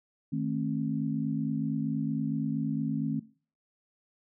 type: chord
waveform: sine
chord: A diminished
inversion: second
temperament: equal with one note detuned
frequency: 155.56 / 220 / 268.5 Hz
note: Eb3 / A3 / C4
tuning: 0 / 0 / +45 cents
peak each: -32 / -33 / -32 dBFS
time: 0.32-3.2 s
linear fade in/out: 10 ms
effects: noise-tail reverb RT60 0.4 s tail -19 dB re dry